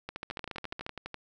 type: two click trains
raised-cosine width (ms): 0.3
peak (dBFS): -22 / -21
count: 11 / 12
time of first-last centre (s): 0.31-1.143 / 0.09-0.865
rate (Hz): 12 / 14.2
effects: none